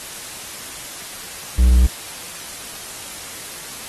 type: tone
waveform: triangle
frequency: 61.5 Hz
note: B1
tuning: 7 cents flat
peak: -7 dBFS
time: 1.58-1.87 s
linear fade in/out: 10 ms
effects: white hiss -33 dBFS RMS until 3.88 s + AAC 32 kbps